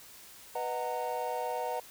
triangle chord, B major seventh, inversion none, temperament equal with one note detuned, 493.9 / 622.3 / 740 / 920 Hz, B4 / D#5 / F#5 / A#5, 0 / 0 / 0 / -23 cents, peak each -35 / -37 / -35 / -35 dBFS, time 0.55-1.8 s, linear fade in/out 5 ms, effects white hiss -52 dBFS RMS until 1.9 s

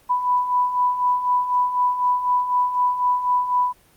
sine beating tone pair, 987.8 / 991.8 Hz, B5 / B5, 0 / +7 cents, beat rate 4 Hz, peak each -25 / -18 dBFS, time 0.09-3.73 s, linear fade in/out 20 ms, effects pink hiss -55 dBFS RMS until 3.96 s + Opus 32 kbps

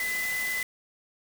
sine tone in noise, 2011 Hz, B6, 31 cents sharp, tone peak -28 dBFS, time 0-0.63 s, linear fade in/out 2 ms, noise white, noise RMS -36 dBFS, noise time 0-0.63 s, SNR +5 dB, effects none

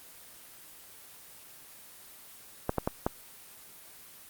clicks, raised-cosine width 1 ms, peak -12 dBFS, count 4, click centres 2.694 / 2.783 / 2.875 / 3.065 s, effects white hiss -51 dBFS RMS until 4.29 s + Opus 24 kbps

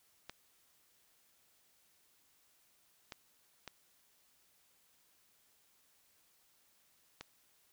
clicks, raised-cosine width 0.2 ms, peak -27 dBFS, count 4, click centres 0.296 / 3.122 / 3.677 / 7.21 s, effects white hiss -71 dBFS RMS until 7.72 s

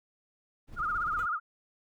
brown noise with tremolo, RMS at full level -42 dBFS, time 0.67-1.28 s, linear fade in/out 50 ms, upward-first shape sine, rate 18 Hz, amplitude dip 60%
sine tone with vibrato, 1318.5 Hz, E6, in tune, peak -28 dBFS, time 0.76-1.4 s, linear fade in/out 50 ms, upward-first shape sine, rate 16 Hz, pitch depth 150 cents each way
10% pulse tone with exponential decay, 493.9 Hz, B4, in tune, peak -35 dBFS, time 1.19-1.31 s, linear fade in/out 0 ms, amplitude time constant 26 ms
effects none

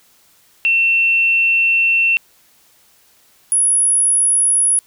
sine tone pair in turn, 2700 / 10306 Hz, E7 / E9, +41 / -40 cents, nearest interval octave + major seventh, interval 2319 cents, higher second, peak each -11 dBFS, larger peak neither, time 0.65-2.17 / 3.52-4.79 s, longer first, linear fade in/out 0 ms, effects white hiss -53 dBFS RMS until 4.86 s

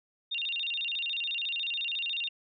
sine tone with vibrato, 3190 Hz, G7, 30 cents sharp, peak -30 dBFS, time 0.31-2.29 s, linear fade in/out 10 ms, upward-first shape square, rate 14 Hz, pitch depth 240 cents each way, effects none

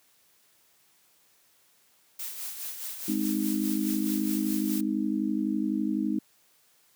blue noise with tremolo, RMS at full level -35 dBFS, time 2.19-4.81 s, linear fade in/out 5 ms, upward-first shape sine, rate 4.8 Hz, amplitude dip 50%
sine chord, Ab major, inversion none, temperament just, 207.7 / 259.6 / 311.5 Hz, Ab3 / C4 / Eb4, 0 / -13 / +2 cents, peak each -29 / -31 / -29 dBFS, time 3.08-6.19 s, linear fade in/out 5 ms
effects white hiss -64 dBFS RMS until 6.95 s + high-pass 100 Hz 12 dB/octave

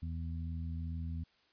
harmonic tone, 82.41 Hz, E2, in tune, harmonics 1 / 2 / 3, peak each -37 / -44 / -48 dBFS, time 0.02-1.24 s, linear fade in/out 10 ms, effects white hiss -70 dBFS RMS until 1.52 s + resampled to 11025 Hz

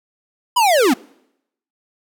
square linear sweep, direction down, 1016 to 220 Hz, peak -12 dBFS, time 0.56-0.94 s, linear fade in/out 10 ms, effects noise-tail reverb RT60 0.8 s tail -25 dB re dry

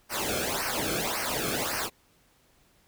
pink noise with flanger, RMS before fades -30 dBFS, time 0.09-1.9 s, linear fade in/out 50 ms, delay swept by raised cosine 0.27 to 1.07 ms, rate 1.8 Hz, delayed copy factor -0.85, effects pink hiss -64 dBFS RMS until 2.87 s

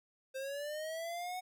square linear sweep, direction up, 523.3 to 743 Hz, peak -39 dBFS, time 0.34-1.41 s, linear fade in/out 20 ms, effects none

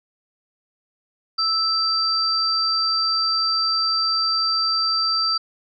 sine tone pair together, 1315 / 4686 Hz, E6 / D8, -5 / -5 cents, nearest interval octave + minor seventh, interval 2200 cents, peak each -24 / -19 dBFS, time 1.38-5.38 s, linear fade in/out 10 ms, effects none

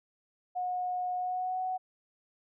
sine tone with pitch glide, 726 to 743.4 Hz, F#5 to F#5, -33 to +8 cents, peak -30 dBFS, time 0.55-1.78 s, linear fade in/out 20 ms, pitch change +41 cents, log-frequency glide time 1.16-1.6 s, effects none

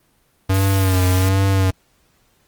square tone with vibrato, 94.6 Hz, F#2, 39 cents sharp, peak -14 dBFS, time 0.49-1.71 s, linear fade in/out 10 ms, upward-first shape sine, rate 1.3 Hz, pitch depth 53 cents each way
white noise, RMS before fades -29 dBFS, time 0.54-1.29 s, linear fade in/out 5 ms
effects pink hiss -60 dBFS RMS until 2.47 s + Opus 24 kbps

